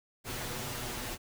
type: noise with comb filter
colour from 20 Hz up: pink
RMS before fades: -38 dBFS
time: 0.24-1.18 s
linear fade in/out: 50 ms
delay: 8.2 ms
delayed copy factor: +0.6
effects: none